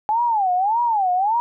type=tone with vibrato; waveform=sine; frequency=831 Hz; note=G#5; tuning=1 cent sharp; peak=-16 dBFS; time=0.09-1.4 s; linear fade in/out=0 ms; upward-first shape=sine; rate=1.7 Hz; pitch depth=250 cents each way; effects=none